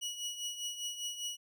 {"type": "tone with tremolo", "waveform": "25% pulse", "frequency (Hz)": 2920, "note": "F#7", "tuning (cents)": -24, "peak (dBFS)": -31, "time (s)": [0.01, 1.37], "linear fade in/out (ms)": 20, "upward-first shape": "triangle", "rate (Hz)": 5, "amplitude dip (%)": 70, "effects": []}